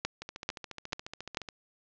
two click trains, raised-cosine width 0.2 ms, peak -13 / -23 dBFS, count 4 / 19, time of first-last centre 0.05-1.372 / 0.22-1.488 s, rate 2.27 / 14.2 Hz, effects resampled to 16000 Hz + 9-bit

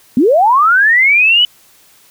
sine linear sweep, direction up, 220 to 3009 Hz, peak -6 dBFS, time 0.17-1.45 s, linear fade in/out 2 ms, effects white hiss -47 dBFS RMS until 2.1 s

